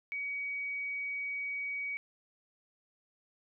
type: tone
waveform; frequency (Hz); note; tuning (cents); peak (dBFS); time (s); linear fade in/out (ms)
sine; 2260; C#7; +33; -34; 0.12-1.97; 0
effects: none